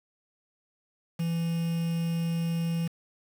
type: tone with quantisation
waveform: triangle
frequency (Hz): 166.8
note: E3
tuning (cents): +21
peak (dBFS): -24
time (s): 1.19-2.88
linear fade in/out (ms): 10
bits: 7
effects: none